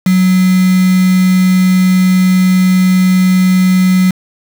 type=tone with quantisation; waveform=sine; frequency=185 Hz; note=F#3; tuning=in tune; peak=-6 dBFS; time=0.06-4.11 s; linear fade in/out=5 ms; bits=3; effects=none